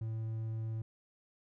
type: tone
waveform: triangle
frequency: 111.5 Hz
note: A2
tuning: 23 cents sharp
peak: -33 dBFS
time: 0.01-0.82 s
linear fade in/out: 5 ms
effects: none